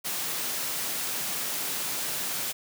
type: high-pass noise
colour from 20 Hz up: white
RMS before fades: -31 dBFS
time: 0.04-2.53 s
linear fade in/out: 20 ms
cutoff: 110 Hz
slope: 48 dB/octave
effects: none